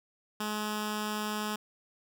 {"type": "tone with notch filter", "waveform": "10% pulse", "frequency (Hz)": 211.9, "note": "G#3", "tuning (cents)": 35, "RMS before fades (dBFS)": -34, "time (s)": [0.4, 1.56], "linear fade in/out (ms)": 5, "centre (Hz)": 550, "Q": 1.1, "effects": []}